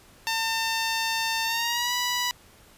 10% pulse tone with pitch glide, 900 to 981.5 Hz, A5 to B5, +39 to -11 cents, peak -16 dBFS, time 0.27-2.31 s, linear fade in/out 0 ms, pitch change +150 cents, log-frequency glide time 1.44-1.93 s, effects pink hiss -54 dBFS RMS until 2.77 s + resampled to 32000 Hz

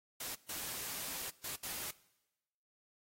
white noise bursts at uneven times, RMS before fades -42 dBFS, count 4, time 0.2-0.35 / 0.49-1.3 / 1.44-1.56 / 1.63-1.91 s, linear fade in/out 5 ms, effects noise-tail reverb RT60 1.0 s tail -21 dB re dry + AAC 48 kbps

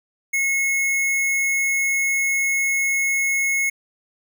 square tone, 2178 Hz, C#7, 31 cents flat, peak -19 dBFS, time 0.33-3.7 s, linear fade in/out 10 ms, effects none

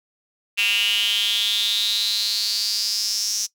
square tone with high-pass filter sweep, 108.3 Hz, A2, 27 cents flat, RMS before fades -22 dBFS, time 0.57-3.47 s, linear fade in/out 20 ms, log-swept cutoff 2700 to 5800 Hz, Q 8.4, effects noise-tail reverb RT60 0.1 s tail -19 dB re dry

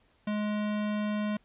square tone, 210 Hz, G#3, 19 cents sharp, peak -29 dBFS, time 0.27-1.37 s, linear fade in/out 5 ms, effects pink hiss -67 dBFS RMS until 1.44 s + resampled to 8000 Hz

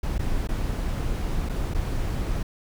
brown noise with dropouts, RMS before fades -26 dBFS, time 0.03-2.43 s, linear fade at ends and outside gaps 5 ms, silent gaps 0.182-0.192 / 0.474-0.488 / 1.49-1.494 / 1.739-1.746 s, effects none

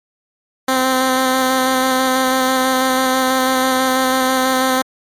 10% pulse tone with vibrato, 259.8 Hz, C4, 12 cents flat, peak -5 dBFS, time 0.68-4.82 s, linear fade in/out 5 ms, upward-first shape square, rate 6.1 Hz, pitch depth 13 cents each way, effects MP3 64 kbps

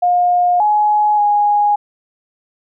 sine tone with pitch steps, 712 / 841 / 827 Hz, F5 / G#5 / G#5, +33 / +22 / -8 cents, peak -10 dBFS, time 0.02-1.76 s, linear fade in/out 10 ms, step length 580 ms, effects none

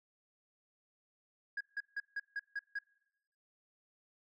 sine tone bursts, 1645 Hz, G#6, 17 cents flat, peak -33 dBFS, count 7, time 1.57-2.789 s, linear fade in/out 5 ms, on 37 ms, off 160 ms, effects noise-tail reverb RT60 1.0 s tail -26 dB re dry + tanh soft clip ceiling -34 dBFS

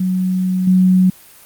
sine tone with level steps, 185 Hz, F#3, in tune, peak -14 / -8 dBFS, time 0-1.1 s, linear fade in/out 5 ms, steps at 0.67 s, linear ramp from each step 5 ms, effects white hiss -43 dBFS RMS until 1.45 s + Opus 32 kbps

